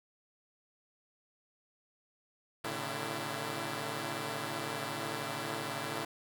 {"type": "tone cluster", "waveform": "5% pulse", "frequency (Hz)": [112.5, 138, 150.8, 335.4], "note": ["A2", "C#3", "D3", "E4"], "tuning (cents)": [39, -7, 46, 30], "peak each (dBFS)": -30, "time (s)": [2.64, 6.05], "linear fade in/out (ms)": 5, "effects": []}